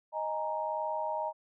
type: chord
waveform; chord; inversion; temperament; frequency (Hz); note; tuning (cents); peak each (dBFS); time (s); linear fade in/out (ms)
sine; D# suspended fourth; none; equal; 622.3 / 830.6 / 932.3; D#5 / G#5 / A#5; 0 / 0 / 0; -35 / -38 / -34; 0.12-1.33; 50
effects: none